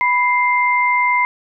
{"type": "tone pair together", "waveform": "sine", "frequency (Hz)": [987.8, 2093], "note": ["B5", "C7"], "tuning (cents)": [0, 0], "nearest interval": "octave + minor second", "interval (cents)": 1300, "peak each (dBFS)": [-15, -16], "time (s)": [0.01, 1.25], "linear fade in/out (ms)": 0, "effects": []}